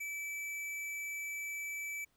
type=tone; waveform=square; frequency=2309 Hz; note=D7; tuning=30 cents flat; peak=-39 dBFS; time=0-2.05 s; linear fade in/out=10 ms; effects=pink hiss -75 dBFS RMS until 2.16 s